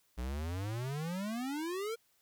square exponential sweep, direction up, 58.27 to 471.5 Hz, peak -36 dBFS, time 0.17-1.96 s, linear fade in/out 20 ms, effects white hiss -72 dBFS RMS until 2.21 s

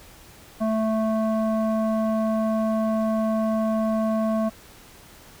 square tone with low-pass filter, 220 Hz, A3, in tune, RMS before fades -23 dBFS, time 0.6-4.5 s, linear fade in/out 20 ms, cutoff 860 Hz, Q 5.5, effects pink hiss -48 dBFS RMS until 5.4 s

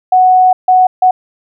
sine tone bursts at uneven times, 740 Hz, F#5, in tune, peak -4 dBFS, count 3, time 0.12-0.53 / 0.68-0.87 / 1.02-1.11 s, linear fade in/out 5 ms, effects none

